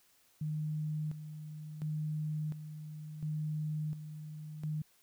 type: tone with tremolo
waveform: sine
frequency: 153.2 Hz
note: D#3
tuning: 27 cents flat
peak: -33 dBFS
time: 0.41-4.82 s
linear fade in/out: 5 ms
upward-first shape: square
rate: 0.71 Hz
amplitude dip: 65%
effects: white hiss -68 dBFS RMS until 5.02 s